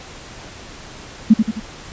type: tone with echo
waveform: sine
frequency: 220 Hz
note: A3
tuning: in tune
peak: -4 dBFS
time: 1.3-1.34 s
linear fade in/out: 10 ms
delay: 87 ms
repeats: 3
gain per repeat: -6 dB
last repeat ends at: 1.601 s
effects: pink hiss -37 dBFS RMS until 1.92 s + resampled to 16000 Hz